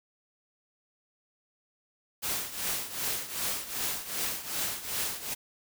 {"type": "noise with tremolo", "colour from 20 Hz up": "white", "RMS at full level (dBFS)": -30, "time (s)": [2.22, 5.35], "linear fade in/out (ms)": 20, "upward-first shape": "triangle", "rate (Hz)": 2.6, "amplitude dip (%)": 80, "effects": []}